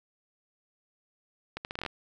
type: accelerating click train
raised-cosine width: 0.3 ms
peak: -19 dBFS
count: 9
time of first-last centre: 1.57-1.863 s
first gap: 79 ms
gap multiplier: 0.76
effects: none